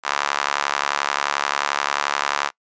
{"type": "tone with high-pass filter", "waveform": "sawtooth", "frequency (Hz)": 71.4, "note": "D2", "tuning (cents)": -48, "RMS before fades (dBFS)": -23, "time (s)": [0.03, 2.51], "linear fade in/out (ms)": 50, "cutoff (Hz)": 1100, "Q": 1.8, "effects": ["noise-tail reverb RT60 0.1 s tail -24 dB re dry", "resampled to 16000 Hz"]}